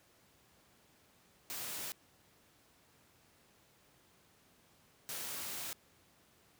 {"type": "noise bursts at uneven times", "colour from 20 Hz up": "white", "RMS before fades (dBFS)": -42, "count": 2, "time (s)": [[1.5, 1.92], [5.09, 5.73]], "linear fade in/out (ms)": 0, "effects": ["pink hiss -67 dBFS RMS until 6.59 s", "high-pass 80 Hz 12 dB/octave"]}